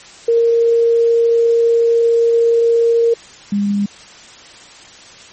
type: tone pair in turn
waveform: sine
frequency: 464.2 / 202.8 Hz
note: A#4 / G#3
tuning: -7 / -41 cents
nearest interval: octave + major second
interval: 1434 cents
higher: first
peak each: -9 / -13 dBFS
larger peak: first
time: 0.28-3.14 / 3.52-3.86 s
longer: first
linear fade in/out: 5 ms
effects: white hiss -39 dBFS RMS until 5.32 s + MP3 32 kbps